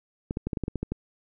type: clicks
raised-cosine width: 3 ms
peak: -16 dBFS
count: 10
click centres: 0.309 / 0.371 / 0.47 / 0.532 / 0.572 / 0.637 / 0.681 / 0.757 / 0.83 / 0.92 s
effects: none